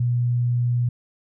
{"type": "tone", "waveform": "sine", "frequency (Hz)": 121.4, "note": "B2", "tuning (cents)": -29, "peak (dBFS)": -18, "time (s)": [0, 0.89], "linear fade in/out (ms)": 5, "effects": []}